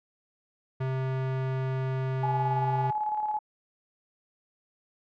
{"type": "tone", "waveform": "square", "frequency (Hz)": 131.4, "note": "C3", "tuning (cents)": 8, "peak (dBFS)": -28, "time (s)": [0.8, 2.91], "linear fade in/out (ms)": 10}
{"type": "tone with tremolo", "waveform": "sine", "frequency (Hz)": 850, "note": "G#5", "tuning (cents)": 40, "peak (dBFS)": -25, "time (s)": [2.23, 3.39], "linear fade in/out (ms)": 5, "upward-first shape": "square", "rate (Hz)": 18, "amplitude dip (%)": 40}
{"effects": ["low-pass 2000 Hz 12 dB/octave"]}